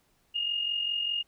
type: tone pair together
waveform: sine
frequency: 2838 / 2883 Hz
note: F7 / F#7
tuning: +27 / -46 cents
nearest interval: unison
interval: 27 cents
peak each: -28 / -36 dBFS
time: 0.34-1.23 s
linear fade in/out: 20 ms
effects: pink hiss -69 dBFS RMS until 1.27 s